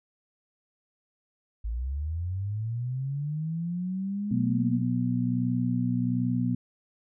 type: linear sweep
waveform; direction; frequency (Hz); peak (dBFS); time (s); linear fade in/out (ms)
sine; up; 52.2 to 238.6; -28; 1.64-4.82; 10
type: harmonic tone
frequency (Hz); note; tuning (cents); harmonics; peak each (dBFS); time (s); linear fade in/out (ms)
61.3; B1; -12; 2 / 3 / 4; -28 / -31 / -27; 4.31-6.55; 5
effects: none